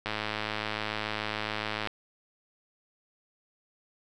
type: click train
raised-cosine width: 0.3 ms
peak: -15 dBFS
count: 195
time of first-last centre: 0.06-1.873 s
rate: 107 Hz
effects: none